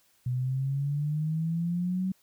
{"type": "exponential sweep", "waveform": "sine", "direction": "up", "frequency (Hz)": [123.47, 190], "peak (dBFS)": -26, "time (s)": [0.26, 2.12], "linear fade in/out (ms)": 5, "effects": ["white hiss -66 dBFS RMS until 2.22 s"]}